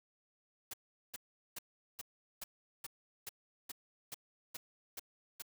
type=noise bursts; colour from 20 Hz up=white; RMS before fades=-44 dBFS; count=12; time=0.71-5.422 s; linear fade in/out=5 ms; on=26 ms; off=400 ms; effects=none